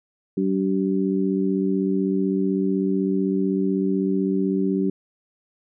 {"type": "harmonic tone", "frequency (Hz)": 95.9, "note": "G2", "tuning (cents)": -37, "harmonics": [2, 3, 4], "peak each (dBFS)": [-22, -24, -25], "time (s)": [0.37, 4.9], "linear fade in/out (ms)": 5, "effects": []}